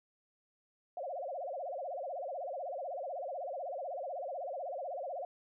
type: tone with vibrato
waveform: sine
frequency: 622.3 Hz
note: D#5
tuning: in tune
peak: -37 dBFS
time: 0.97-5.25 s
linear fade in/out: 2 ms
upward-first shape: sine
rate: 16 Hz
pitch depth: 290 cents each way
effects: none